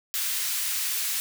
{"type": "high-pass noise", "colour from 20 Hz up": "white", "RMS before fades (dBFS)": -28, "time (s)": [0.14, 1.2], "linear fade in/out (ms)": 0, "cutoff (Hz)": 1800, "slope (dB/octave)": 12, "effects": []}